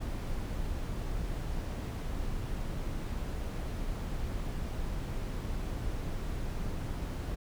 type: noise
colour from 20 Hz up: brown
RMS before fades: -35 dBFS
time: 0-7.36 s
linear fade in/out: 20 ms
effects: none